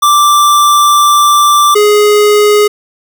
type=tone pair in turn; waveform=square; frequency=1174.7 / 417.2 Hz; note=D6 / G#4; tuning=0 / +8 cents; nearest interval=octave + tritone; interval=1792 cents; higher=first; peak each=-5 dBFS; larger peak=neither; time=0.02-1.75 / 1.75-2.68 s; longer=first; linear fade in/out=10 ms; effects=none